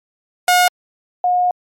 sawtooth / sine tone pair in turn, 720 / 720 Hz, F#5 / F#5, -47 / -47 cents, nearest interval unison, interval 0 cents, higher neither, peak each -6 / -12 dBFS, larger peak first, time 0.48-0.68 / 1.24-1.51 s, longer second, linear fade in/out 2 ms, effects MP3 64 kbps

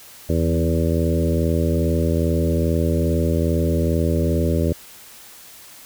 harmonic tone with a mistuned harmonic, 82.41 Hz, E2, in tune, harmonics 1 / 2 / 3 / 4 / 5 / 6 / 7, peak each -20 / -23 / -25 / -26 / -27 / -28 / -28 dBFS, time 0.29-4.73 s, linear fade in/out 5 ms, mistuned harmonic 2, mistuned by -17 cents, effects white hiss -43 dBFS RMS until 5.85 s

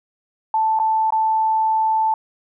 sine tone with dropouts, 880 Hz, A5, in tune, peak -15 dBFS, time 0.54-2.14 s, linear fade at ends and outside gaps 2 ms, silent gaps 0.79-0.798 / 1.105-1.123 s, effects none

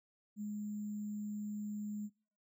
sine tone with sample-and-hold, 208.7 Hz, G#3, 9 cents sharp, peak -38 dBFS, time 0.36-2.1 s, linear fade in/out 50 ms, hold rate 7350 Hz, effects noise-tail reverb RT60 0.5 s tail -26 dB re dry

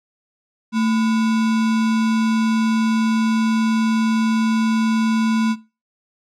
sine tone with sample-and-hold, 222.6 Hz, A3, 20 cents sharp, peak -15 dBFS, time 0.72-5.56 s, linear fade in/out 50 ms, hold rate 1225 Hz, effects noise-tail reverb RT60 0.3 s tail -20 dB re dry + low-pass 6000 Hz 12 dB/octave

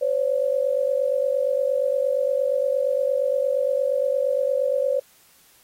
sine tone pair together, 516.4 / 565 Hz, C5 / C#5, -23 / +33 cents, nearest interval major second, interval 156 cents, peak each -22 dBFS, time 0.01-5 s, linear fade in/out 10 ms, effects white hiss -56 dBFS RMS until 5.63 s + AAC 48 kbps

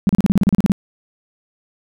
sine tone bursts, 196 Hz, G3, in tune, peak -9 dBFS, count 12, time 0.07-0.719 s, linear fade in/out 0 ms, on 22 ms, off 35 ms, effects none

